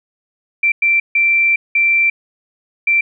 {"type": "tone bursts at uneven times", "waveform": "sine", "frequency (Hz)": 2349, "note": "D7", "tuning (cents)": 0, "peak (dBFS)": -10, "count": 5, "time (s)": [[0.63, 0.72], [0.82, 1], [1.15, 1.56], [1.75, 2.1], [2.87, 3.01]], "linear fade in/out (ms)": 5, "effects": []}